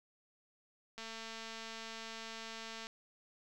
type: click train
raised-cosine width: 0.2 ms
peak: -29 dBFS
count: 426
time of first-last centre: 0.98-2.869 s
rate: 225 Hz
effects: none